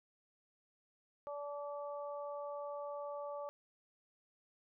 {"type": "harmonic tone", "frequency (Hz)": 288.7, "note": "D4", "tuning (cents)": -30, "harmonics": [2, 3, 4], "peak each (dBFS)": [-42, -49, -49], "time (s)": [1.27, 3.49], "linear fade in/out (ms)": 0, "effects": []}